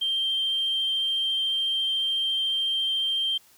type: tone with vibrato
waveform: sine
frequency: 3156 Hz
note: G7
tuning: 11 cents sharp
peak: -22 dBFS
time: 0.01-3.38 s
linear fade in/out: 10 ms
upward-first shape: triangle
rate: 14 Hz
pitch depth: 9 cents each way
effects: tanh soft clip ceiling -18 dBFS + white hiss -57 dBFS RMS until 3.57 s